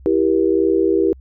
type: chord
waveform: sine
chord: E diminished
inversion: none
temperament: equal with one note detuned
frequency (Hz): 329.6 / 392 / 474.9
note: E4 / G4 / Bb4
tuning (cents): 0 / 0 / +32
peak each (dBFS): -17 / -16 / -20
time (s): 0.06-1.13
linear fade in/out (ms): 0
effects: added 65 Hz sine -39 dBFS peak until 1.2 s